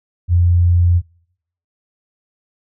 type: tone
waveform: sine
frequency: 87.3 Hz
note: F2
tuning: in tune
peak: -9 dBFS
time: 0.28-1.02 s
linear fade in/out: 50 ms
effects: noise-tail reverb RT60 0.7 s tail -25 dB re dry